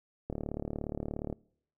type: click train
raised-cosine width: 2 ms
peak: -22 dBFS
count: 39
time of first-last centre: 0.3-1.327 s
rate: 37 Hz
effects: noise-tail reverb RT60 0.7 s tail -26 dB re dry